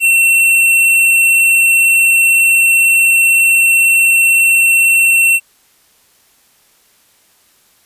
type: tone with hard clipping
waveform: sine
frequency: 2709 Hz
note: E7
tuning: 47 cents sharp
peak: -8 dBFS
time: 0-5.4 s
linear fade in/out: 50 ms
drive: 15 dB
effects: white hiss -52 dBFS RMS until 7.85 s + resampled to 32000 Hz